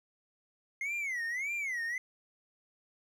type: tone with vibrato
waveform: triangle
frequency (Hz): 2093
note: C7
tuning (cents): 0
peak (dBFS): -31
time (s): 0.81-1.98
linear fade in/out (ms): 2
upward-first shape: sine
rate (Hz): 1.7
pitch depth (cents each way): 230
effects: none